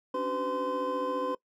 triangle tone cluster, 277.9 / 292.5 / 378.1 / 506 / 1034 Hz, C#4 / D4 / F#4 / B4 / C6, +4 / -7 / +38 / +42 / -21 cents, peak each -36 / -37 / -37 / -30 / -32 dBFS, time 0.14-1.35 s, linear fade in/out 5 ms, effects noise-tail reverb RT60 0.1 s tail -21 dB re dry

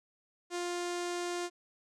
sawtooth tone with low-pass filter, 351.1 Hz, F4, 9 cents sharp, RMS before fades -36 dBFS, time 0.5-1.5 s, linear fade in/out 50 ms, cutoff 7700 Hz, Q 1.8, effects none

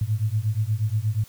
sine beating tone pair, 103.83 / 112.23 Hz, G#2 / A2, 0 / +35 cents, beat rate 8.4 Hz, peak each -24 dBFS, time 0.01-1.24 s, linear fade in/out 5 ms, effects white hiss -51 dBFS RMS until 1.28 s

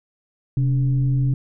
sine tone with frequency modulation, 131 Hz, C3, 2 cents sharp, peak -16 dBFS, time 0.57-1.34 s, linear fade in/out 2 ms, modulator 157 Hz, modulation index 0.39, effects none

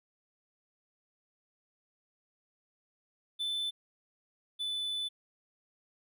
triangle tone pair in turn, 3520 / 3496 Hz, A7 / A7, 0 / -12 cents, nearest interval unison, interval 12 cents, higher first, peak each -30 / -31 dBFS, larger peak first, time 3.39-3.71 / 4.59-5.09 s, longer second, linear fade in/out 20 ms, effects none

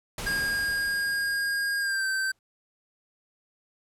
pink noise with exponential decay, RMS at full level -33 dBFS, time 0.18-2.39 s, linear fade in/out 2 ms, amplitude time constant 480 ms
square tone with pitch glide, 1624 to 1552.5 Hz, G#6 to G6, -39 to -17 cents, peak -26 dBFS, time 0.26-2.32 s, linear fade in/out 10 ms, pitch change -78 cents, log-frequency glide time 1.8-2.06 s
effects low-pass 12000 Hz 12 dB/octave

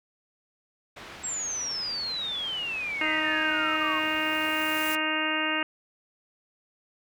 white low-pass noise, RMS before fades -44 dBFS, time 0.96-4.97 s, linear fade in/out 10 ms, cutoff 2500 Hz, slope 12 dB/octave
sine exponential sweep, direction down, 7720 to 1069 Hz, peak -29 dBFS, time 1.23-4 s, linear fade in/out 20 ms
harmonic tone, 311.1 Hz, D#4, in tune, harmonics 1 / 2 / 3 / 4 / 5 / 6 / 7 / 8 / 9, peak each -33 / -36 / -36 / -34 / -33 / -33 / -35 / -35 / -31 dBFS, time 3.01-5.63 s, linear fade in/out 2 ms
blue noise with exponential growth, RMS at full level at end -35 dBFS, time 3.2-4.95 s, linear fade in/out 0 ms, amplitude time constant 380 ms
effects none

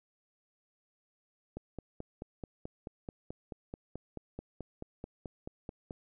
click train, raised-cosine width 2 ms, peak -27 dBFS, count 21, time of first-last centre 1.57-5.908 s, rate 4.61 Hz, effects none

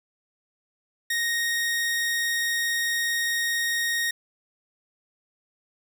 sawtooth tone, 1864.7 Hz, A#6, in tune, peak -20 dBFS, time 1.1-4.11 s, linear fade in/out 5 ms, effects none

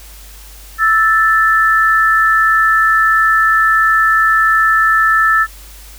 sine tone pair together, 1318.5 / 1760 Hz, E6 / A6, 0 / 0 cents, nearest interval perfect fourth, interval 500 cents, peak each -11 dBFS, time 0.78-5.47 s, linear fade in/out 50 ms, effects added 50 Hz sine -35 dBFS peak until 5.98 s + white hiss -39 dBFS RMS until 5.98 s

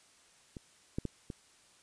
clicks, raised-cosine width 3 ms, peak -30 / -20 / -22 / -27 dBFS, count 4, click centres 0.568 / 0.985 / 1.053 / 1.302 s, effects white hiss -63 dBFS RMS until 1.82 s + resampled to 22050 Hz

